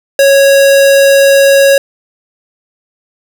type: tone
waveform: square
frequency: 552 Hz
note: C#5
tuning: 7 cents flat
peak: -4 dBFS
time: 0.19-1.78 s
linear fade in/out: 2 ms
effects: none